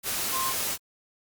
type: tone in noise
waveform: sine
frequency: 1054 Hz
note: C6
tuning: 12 cents sharp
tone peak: -28 dBFS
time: 0.31-0.54 s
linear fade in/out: 50 ms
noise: white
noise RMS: -29 dBFS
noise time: 0.03-0.78 s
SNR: -2 dB
effects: Opus 48 kbps